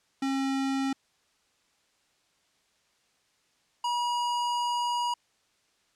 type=tone pair in turn; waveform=square; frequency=270.1 / 962.5 Hz; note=C#4 / B5; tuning=-45 / -45 cents; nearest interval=octave + minor seventh; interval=2200 cents; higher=second; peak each=-27 dBFS; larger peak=neither; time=0.22-0.93 / 3.84-5.14 s; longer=second; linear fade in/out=5 ms; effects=white hiss -69 dBFS RMS until 5.95 s + low-pass 7000 Hz 12 dB/octave